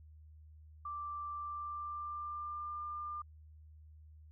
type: tone with pitch glide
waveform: sine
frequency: 1174.7 to 1198 Hz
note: D6 to D6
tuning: 0 to +34 cents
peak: -39 dBFS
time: 0.85-3.22 s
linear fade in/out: 5 ms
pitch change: +34 cents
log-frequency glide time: 1.32-2.78 s
effects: added 77 Hz sine -54 dBFS peak until 4.31 s